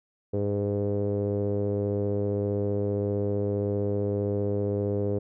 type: tone with low-pass filter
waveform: sawtooth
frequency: 101.7 Hz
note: G#2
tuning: 36 cents flat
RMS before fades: -27 dBFS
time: 0.33-5.19 s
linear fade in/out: 10 ms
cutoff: 460 Hz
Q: 7.2
effects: none